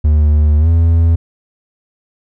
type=tone with pitch glide; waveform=triangle; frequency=75.3 to 83.07 Hz; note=D2 to E2; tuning=+44 to +14 cents; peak=-5 dBFS; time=0.04-1.16 s; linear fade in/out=10 ms; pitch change=+170 cents; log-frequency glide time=0.59-0.68 s; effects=none